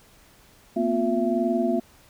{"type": "tone cluster", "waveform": "sine", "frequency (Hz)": [230.9, 252.2, 353.6, 671], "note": ["A#3", "B3", "F4", "E5"], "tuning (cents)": [-16, 36, 22, 31], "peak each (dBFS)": -26, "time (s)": [0.76, 1.8], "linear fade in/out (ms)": 10, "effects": ["pink hiss -55 dBFS RMS until 2.09 s"]}